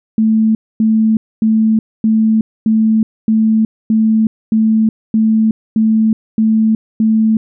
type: tone bursts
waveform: sine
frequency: 220 Hz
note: A3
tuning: in tune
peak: -8 dBFS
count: 12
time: 0.18-7.37 s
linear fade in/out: 2 ms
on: 370 ms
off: 250 ms
effects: none